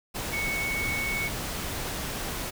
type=tone in noise; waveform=sine; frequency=2217 Hz; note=C#7; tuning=in tune; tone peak=-28 dBFS; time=0.32-1.29 s; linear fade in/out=20 ms; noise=pink; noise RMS=-33 dBFS; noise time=0.14-2.51 s; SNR=+2 dB; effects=none